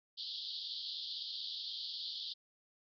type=band-pass noise; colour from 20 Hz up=white; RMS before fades=-43 dBFS; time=0.17-2.34 s; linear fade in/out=20 ms; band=3200 to 4800 Hz; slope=96 dB/octave; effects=none